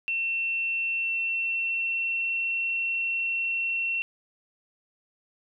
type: tone with pitch glide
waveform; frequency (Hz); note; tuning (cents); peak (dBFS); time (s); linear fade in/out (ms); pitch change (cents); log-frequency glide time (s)
sine; 2700 to 2716; E7 to F7; +41 to -49; -25; 0.08-4.02; 0; +10; 0.95-2.64
effects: none